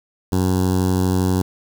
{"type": "tone with notch filter", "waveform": "15% pulse", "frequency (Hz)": 92.5, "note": "F#2", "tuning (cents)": 0, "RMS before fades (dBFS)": -18, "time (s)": [0.32, 1.42], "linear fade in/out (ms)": 5, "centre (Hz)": 2200, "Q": 0.5, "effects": ["7-bit"]}